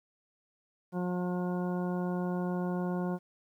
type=harmonic tone; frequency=179.3 Hz; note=F3; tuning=46 cents sharp; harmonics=1 / 2 / 3 / 4 / 5 / 6 / 8; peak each=-31 / -37 / -41 / -43 / -45 / -47 / -49 dBFS; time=0.92-3.19 s; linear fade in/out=50 ms; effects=11-bit